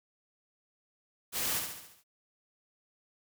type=noise with echo; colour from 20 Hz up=white; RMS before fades=-33 dBFS; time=1.32-1.62 s; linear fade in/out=50 ms; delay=70 ms; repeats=6; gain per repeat=-5 dB; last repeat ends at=2.04 s; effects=none